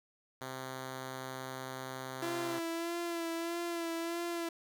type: tone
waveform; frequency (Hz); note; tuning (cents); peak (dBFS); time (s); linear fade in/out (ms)
5% pulse; 130.81; C3; 0; -29; 0.41-2.59; 2
type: tone with vibrato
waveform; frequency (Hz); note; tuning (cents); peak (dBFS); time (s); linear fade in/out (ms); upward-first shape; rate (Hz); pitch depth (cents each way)
sawtooth; 337.5; E4; +41; -31; 2.22-4.49; 5; sine; 1.6; 32
effects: none